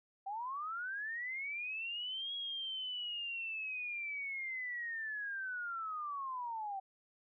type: linear two-way sweep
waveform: sine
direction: up then down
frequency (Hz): 760 to 3322 to 760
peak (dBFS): -38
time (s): 0.26-6.8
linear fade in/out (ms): 10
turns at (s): 2.34
effects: none